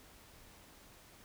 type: silence
effects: pink hiss -59 dBFS RMS until 1.24 s